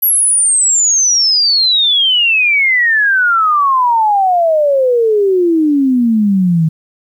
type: exponential sweep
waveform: sine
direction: down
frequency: 11840 to 155.56 Hz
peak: -8 dBFS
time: 0.02-6.69 s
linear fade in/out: 10 ms
effects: 8-bit